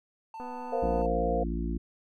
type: tone with vibrato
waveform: triangle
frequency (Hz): 890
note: A5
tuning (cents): +20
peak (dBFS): -37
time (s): 0.34-1.06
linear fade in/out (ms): 2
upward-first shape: sine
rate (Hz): 15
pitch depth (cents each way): 9
type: click train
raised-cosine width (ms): 1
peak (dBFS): -30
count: 154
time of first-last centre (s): 0.4-1.017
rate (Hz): 248
type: chord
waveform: sine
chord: Bb suspended second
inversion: none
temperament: just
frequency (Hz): 466.2 / 524.4 / 699.2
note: Bb4 / C5 / F5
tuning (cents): 0 / +4 / +2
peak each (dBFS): -31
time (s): 0.72-1.44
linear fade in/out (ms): 10
type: harmonic tone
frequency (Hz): 57.1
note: A#1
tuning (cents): -35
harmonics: 1 / 3 / 4 / 5 / 6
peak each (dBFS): -31 / -36 / -37 / -38 / -39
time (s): 0.82-1.78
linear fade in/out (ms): 10
effects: none